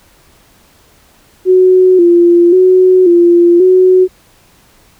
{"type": "tone with vibrato", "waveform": "sine", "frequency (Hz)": 357.6, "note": "F4", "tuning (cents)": 41, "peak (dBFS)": -3, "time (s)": [1.45, 4.08], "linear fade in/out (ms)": 50, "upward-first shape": "square", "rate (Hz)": 0.93, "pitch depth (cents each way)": 59, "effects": ["pink hiss -47 dBFS RMS until 4.99 s"]}